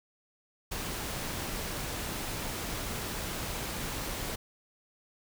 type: noise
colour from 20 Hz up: pink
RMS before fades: -36 dBFS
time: 0.71-4.36 s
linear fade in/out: 10 ms
effects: none